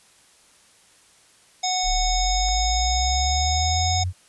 harmonic tone, 738 Hz, F#5, 5 cents flat, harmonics 1 / 3 / 5 / 7 / 9 / 10, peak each -24 / -34 / -29 / -28 / -28 / -39 dBFS, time 1.63-4.04 s, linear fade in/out 10 ms
sine linear sweep, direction up, 33.42 to 92.5 Hz, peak -22 dBFS, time 1.83-4.13 s, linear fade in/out 50 ms
click, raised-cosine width 0.5 ms, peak -28 dBFS, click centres 2.486 s
effects white hiss -55 dBFS RMS until 4.28 s + resampled to 24000 Hz

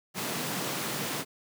pink high-pass noise, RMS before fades -33 dBFS, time 0.14-1.25 s, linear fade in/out 50 ms, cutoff 120 Hz, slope 48 dB/octave, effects none

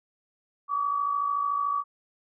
sine tone pair together, 1138.4 / 1192 Hz, C#6 / D6, +46 / +25 cents, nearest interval minor second, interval 79 cents, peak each -25 / -32 dBFS, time 0.68-1.84 s, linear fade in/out 50 ms, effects none

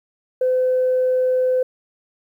sine tone, 510 Hz, C5, 44 cents flat, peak -14 dBFS, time 0.41-1.63 s, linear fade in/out 5 ms, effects tanh soft clip ceiling -11 dBFS + 9-bit

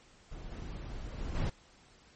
brown noise with level steps, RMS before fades -44 / -41 / -38 / -31 dBFS, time 0.31-1.5 s, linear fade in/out 10 ms, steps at 0.51 / 1.17 / 1.34 s, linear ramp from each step 20 ms, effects pink hiss -61 dBFS RMS until 2.15 s + MP3 32 kbps

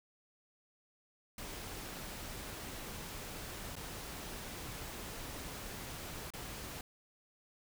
pink noise with dropouts, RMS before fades -45 dBFS, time 1.38-6.81 s, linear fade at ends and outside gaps 2 ms, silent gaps 3.755-3.764 / 6.304-6.336 s, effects none

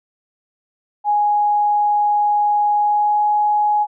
sine tone with pitch glide, 830.6 to 836.9 Hz, G#5 to G#5, 0 to +13 cents, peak -13 dBFS, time 1.04-3.87 s, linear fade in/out 50 ms, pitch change +13 cents, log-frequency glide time 2.74-3.25 s, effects none

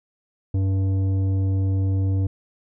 triangle tone with tanh clipping, 96.1 Hz, G2, 34 cents flat, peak -20 dBFS, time 0.54-2.27 s, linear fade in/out 5 ms, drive 14 dB, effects none

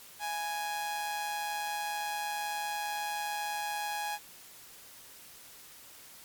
sawtooth tone with amplitude modulation, 830.6 Hz, G#5, in tune, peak -27 dBFS, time 0.19-4.19 s, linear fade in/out 50 ms, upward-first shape sine, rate 158 Hz, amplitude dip 45%, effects white hiss -52 dBFS RMS until 6.24 s + MP3 96 kbps

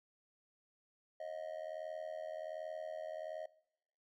triangle tone with amplitude modulation, 629 Hz, D#5, 19 cents sharp, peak -36 dBFS, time 1.2-3.46 s, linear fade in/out 5 ms, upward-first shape sine, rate 81.3 Hz, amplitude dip 90%, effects noise-tail reverb RT60 0.8 s tail -22 dB re dry

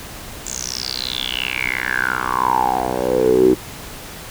10% pulse tone with band-pass filter sweep, 63 Hz, B1, 35 cents sharp, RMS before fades -19 dBFS, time 0.45-3.55 s, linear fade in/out 20 ms, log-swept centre 7300 to 340 Hz, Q 8.8, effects pink hiss -34 dBFS RMS until 4.3 s

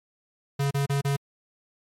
square tone bursts, 140 Hz, C#3, 18 cents sharp, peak -23 dBFS, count 4, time 0.59-1.166 s, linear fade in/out 10 ms, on 120 ms, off 32 ms, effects MP3 64 kbps

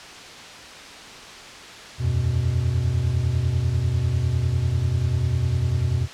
triangle chord, E suspended second, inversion none, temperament equal, 82.41 / 92.5 / 123.47 Hz, E2 / F#2 / B2, 0 / 0 / 0 cents, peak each -23 / -23 / -20 dBFS, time 1.98-6.08 s, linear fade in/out 50 ms, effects white hiss -39 dBFS RMS until 6.13 s + low-pass 5000 Hz 12 dB/octave

